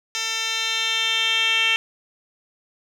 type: tone with band-pass filter sweep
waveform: 10% pulse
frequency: 450 Hz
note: A4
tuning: 39 cents sharp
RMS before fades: -22 dBFS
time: 0.15-1.76 s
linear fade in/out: 0 ms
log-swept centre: 4600 to 2900 Hz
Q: 4.4
effects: none